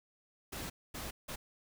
pink noise bursts at uneven times, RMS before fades -42 dBFS, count 3, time 0.52-0.7 / 0.94-1.11 / 1.28-1.36 s, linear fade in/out 10 ms, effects none

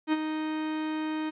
45% pulse tone with ADSR envelope, 311.1 Hz, D#4, in tune, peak -21 dBFS, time 0.07-1.31 s, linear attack 56 ms, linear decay 32 ms, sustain -8 dB, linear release 24 ms, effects resampled to 8000 Hz + 10-bit

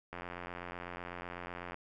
click train, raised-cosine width 0.5 ms, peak -27 dBFS, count 143, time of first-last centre 0.13-1.744 s, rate 88 Hz, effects none

